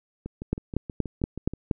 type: two click trains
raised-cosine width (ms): 3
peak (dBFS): -10 / -21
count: 6 / 9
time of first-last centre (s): 0.53-1.712 / 0.26-1.536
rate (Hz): 4.23 / 6.27
effects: none